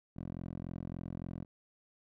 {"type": "tone with band-pass filter", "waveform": "10% pulse", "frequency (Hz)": 43.5, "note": "F1", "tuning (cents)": -6, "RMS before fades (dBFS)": -42, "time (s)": [0.16, 1.45], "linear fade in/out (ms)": 10, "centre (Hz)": 190, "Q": 0.71, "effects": []}